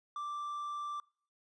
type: tone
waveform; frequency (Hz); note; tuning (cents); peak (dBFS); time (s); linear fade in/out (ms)
triangle; 1174.7; D6; 0; -35; 0.16-1; 2
effects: noise-tail reverb RT60 0.5 s tail -25 dB re dry + resampled to 22050 Hz